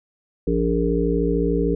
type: harmonic tone with a mistuned harmonic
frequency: 57.9 Hz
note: A#1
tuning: 11 cents flat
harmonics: 1 / 3 / 5 / 7 / 8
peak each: -24 / -24 / -24 / -24 / -24 dBFS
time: 0.47-1.75 s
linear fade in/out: 5 ms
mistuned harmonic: 8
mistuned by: -17 cents
effects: none